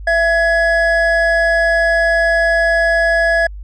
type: tone pair together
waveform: triangle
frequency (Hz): 667.9 / 1681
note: E5 / G#6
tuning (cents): +23 / +20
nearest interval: octave + major third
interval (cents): 1597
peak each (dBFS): -12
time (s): 0.07-3.47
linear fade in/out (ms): 5
effects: added 50 Hz sine -27 dBFS peak until 3.63 s + resampled to 22050 Hz